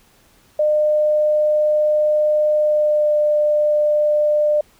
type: tone with pitch glide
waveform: sine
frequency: 605 to 599.1 Hz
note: D#5 to D5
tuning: -49 to +34 cents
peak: -13 dBFS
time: 0.59-4.61 s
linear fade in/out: 5 ms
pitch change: -17 cents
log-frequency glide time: 2.56-3.21 s
effects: pink hiss -54 dBFS RMS until 4.79 s